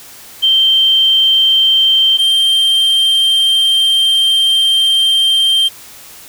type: tone pair in turn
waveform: sine / triangle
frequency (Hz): 3136 / 3158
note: G7 / G7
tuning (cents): 0 / +12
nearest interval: unison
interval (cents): 12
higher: second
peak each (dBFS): -7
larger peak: neither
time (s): 0.42-2.18 / 2.18-5.69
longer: second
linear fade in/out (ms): 20
effects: white hiss -36 dBFS RMS until 6.28 s